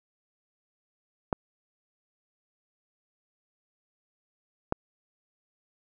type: clicks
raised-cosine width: 1 ms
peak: -11 dBFS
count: 2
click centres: 1.328 / 4.724 s
effects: none